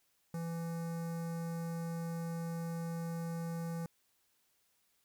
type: tone with notch filter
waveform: square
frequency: 167 Hz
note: E3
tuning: 23 cents sharp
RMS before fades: -39 dBFS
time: 0.34-3.86 s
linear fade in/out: 2 ms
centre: 3100 Hz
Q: 0.55
effects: white hiss -75 dBFS RMS until 5.04 s